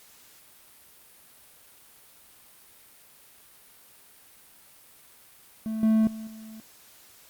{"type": "tone with level steps", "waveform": "triangle", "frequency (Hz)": 220, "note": "A3", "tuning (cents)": 0, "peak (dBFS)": [-26, -16, -33, -39], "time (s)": [5.66, 6.6], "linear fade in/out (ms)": 0, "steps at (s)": [5.83, 6.07, 6.27], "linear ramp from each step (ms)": 2, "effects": ["white hiss -54 dBFS RMS until 7.29 s", "Opus 48 kbps"]}